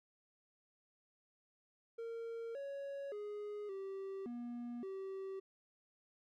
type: tone with pitch steps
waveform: triangle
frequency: 460.1 / 557 / 415.7 / 388.2 / 239.9 / 385.4 Hz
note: A#4 / C#5 / G#4 / G4 / A#3 / G4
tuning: -23 / +8 / +2 / -17 / +50 / -29 cents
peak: -40 dBFS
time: 1.98-5.4 s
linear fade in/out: 10 ms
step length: 570 ms
effects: none